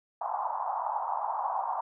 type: band-pass noise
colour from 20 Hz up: white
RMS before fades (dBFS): -32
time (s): 0.21-1.81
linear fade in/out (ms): 5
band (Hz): 740 to 1000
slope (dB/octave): 48
effects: none